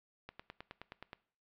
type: click train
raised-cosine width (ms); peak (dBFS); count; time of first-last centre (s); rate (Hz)
0.3; -29; 9; 0.29-1.131; 9.51
effects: noise-tail reverb RT60 0.5 s tail -20 dB re dry + low-pass 4000 Hz 12 dB/octave